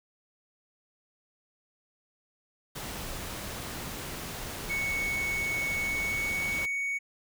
pink noise, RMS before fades -38 dBFS, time 2.75-6.66 s, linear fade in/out 10 ms
triangle tone with pitch glide, 2217 to 2232 Hz, C#7 to C#7, 0 to +11 cents, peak -27 dBFS, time 4.69-6.99 s, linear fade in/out 20 ms, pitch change +11 cents, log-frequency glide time 5.83-6.62 s
effects none

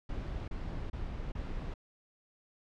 brown noise bursts, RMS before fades -38 dBFS, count 4, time 0.09-1.74 s, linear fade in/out 5 ms, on 390 ms, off 30 ms, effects low-pass 4000 Hz 12 dB/octave

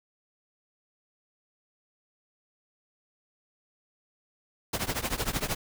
pink noise with tremolo, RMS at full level -27 dBFS, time 4.73-5.55 s, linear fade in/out 5 ms, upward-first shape triangle, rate 13 Hz, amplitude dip 95%, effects none

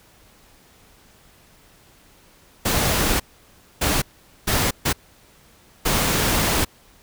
pink noise bursts at uneven times, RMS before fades -20 dBFS, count 5, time 2.65-3.2 / 3.81-4.02 / 4.47-4.71 / 4.85-4.93 / 5.85-6.65 s, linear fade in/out 10 ms, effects pink hiss -53 dBFS RMS until 7.02 s

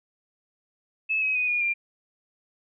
sine tone with pitch steps, 2600 / 2545 / 2491 / 2439 / 2387 Hz, E7 / D#7 / D#7 / D#7 / D7, -24 / +39 / +1 / -35 / +28 cents, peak -22 dBFS, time 1.09-1.74 s, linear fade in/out 20 ms, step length 130 ms, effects none

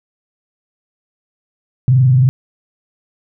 sine tone with frequency modulation, 128.8 Hz, C3, 27 cents flat, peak -7 dBFS, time 1.88-2.29 s, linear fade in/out 0 ms, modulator 22.8 Hz, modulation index 0.42, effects none

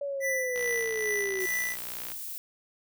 sine linear sweep, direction down, 571 to 370 Hz, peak -30 dBFS, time 0.01-1.46 s, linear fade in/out 5 ms
square tone with tremolo, 1981 Hz, B6, 5 cents sharp, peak -28 dBFS, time 0.2-1.77 s, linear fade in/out 50 ms, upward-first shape sine, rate 2.4 Hz, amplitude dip 45%
click train, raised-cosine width 0.2 ms, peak -23 dBFS, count 95, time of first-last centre 0.56-2.119 s, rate 60.3 Hz
violet noise, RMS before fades -38 dBFS, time 1.4-2.38 s, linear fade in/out 0 ms
effects none

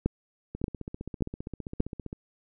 two click trains, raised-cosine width 3 ms, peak -11 / -23 dBFS, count 4 / 25, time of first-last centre 0.06-1.804 / 0.55-2.129 s, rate 1.72 / 15.2 Hz, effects none

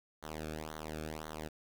sawtooth tone with flanger, 77.78 Hz, D#2, in tune, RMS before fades -43 dBFS, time 0.22-1.49 s, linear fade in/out 20 ms, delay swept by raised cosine 0.39 to 1.03 ms, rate 1.9 Hz, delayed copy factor -0.95, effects 11-bit

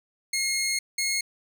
15% pulse tone pair in turn, 2152 / 2162 Hz, C7 / C#7, +48 / -44 cents, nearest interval unison, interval 8 cents, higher second, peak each -18 dBFS, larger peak neither, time 0.33-0.79 / 0.98-1.21 s, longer first, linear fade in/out 5 ms, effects none

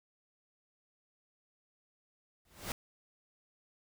pink noise with exponential growth, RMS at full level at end -34 dBFS, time 2.45-2.72 s, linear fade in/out 2 ms, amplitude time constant 58 ms, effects none

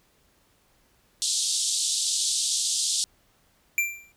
white band-pass noise, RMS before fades -26 dBFS, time 1.22-3.04 s, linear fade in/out 0 ms, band 3400 to 9000 Hz, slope 48 dB/octave
square tone with exponential decay, 2360 Hz, D7, 8 cents sharp, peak -19 dBFS, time 3.78-4.12 s, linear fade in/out 1 ms, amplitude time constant 72 ms
effects pink hiss -64 dBFS RMS until 4.16 s

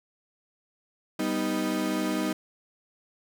35% pulse chord, G augmented, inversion none, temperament equal, 196 / 246.9 / 311.1 Hz, G3 / B3 / D#4, 0 / 0 / 0 cents, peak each -30 / -30 / -27 dBFS, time 1.19-2.33 s, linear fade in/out 5 ms, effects none

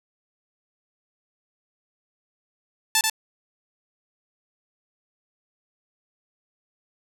5% pulse tone with echo, 880 Hz, A5, in tune, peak -5 dBFS, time 2.95-3.01 s, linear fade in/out 2 ms, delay 88 ms, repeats 1, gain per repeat -3 dB, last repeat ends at 3.098 s, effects none

